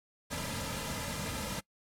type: noise with comb filter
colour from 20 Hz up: pink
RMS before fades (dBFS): -37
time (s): 0.3-1.61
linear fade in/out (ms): 20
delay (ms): 2.7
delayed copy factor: -0.7
effects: noise-tail reverb RT60 0.1 s tail -23 dB re dry + low-pass 12000 Hz 12 dB/octave